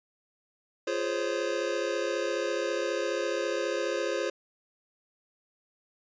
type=chord; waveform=square; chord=Db major seventh; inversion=first; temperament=just; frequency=346.5 / 415.8 / 519.7 / 554.4 Hz; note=F4 / Ab4 / C5 / Db5; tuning=-14 / +2 / -12 / 0 cents; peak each=-35 / -35 / -33 / -35 dBFS; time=0.87-4.3 s; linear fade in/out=5 ms; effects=resampled to 16000 Hz